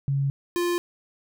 sine / square tone pair in turn, 138.59 / 349.2 Hz, C#3 / F4, 0 / 0 cents, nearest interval octave + major third, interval 1600 cents, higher second, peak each -21 / -23 dBFS, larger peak first, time 0.08-0.3 / 0.56-0.78 s, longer neither, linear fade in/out 0 ms, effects none

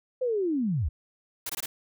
sine linear sweep, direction down, 523.3 to 56.9 Hz, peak -24 dBFS, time 0.21-0.89 s, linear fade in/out 10 ms
white noise bursts, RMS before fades -33 dBFS, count 4, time 1.46-1.66 s, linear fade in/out 5 ms, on 35 ms, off 20 ms
effects none

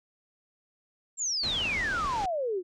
sine exponential sweep, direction down, 7610 to 342.5 Hz, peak -27 dBFS, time 1.17-2.63 s, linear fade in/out 50 ms
pink low-pass noise, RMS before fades -38 dBFS, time 1.43-2.26 s, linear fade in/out 5 ms, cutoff 6500 Hz, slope 24 dB/octave
effects none

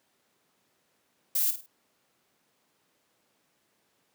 violet noise with echo, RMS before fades -26 dBFS, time 1.35-1.51 s, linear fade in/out 5 ms, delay 51 ms, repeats 3, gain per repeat -10 dB, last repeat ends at 1.663 s, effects pink hiss -71 dBFS RMS until 4.14 s + high-pass 200 Hz 12 dB/octave

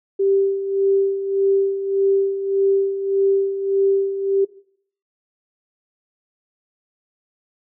sine tone with tremolo, 392 Hz, G4, in tune, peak -13 dBFS, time 0.19-4.45 s, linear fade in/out 10 ms, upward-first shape sine, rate 1.7 Hz, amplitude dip 65%, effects noise-tail reverb RT60 0.6 s tail -19 dB re dry

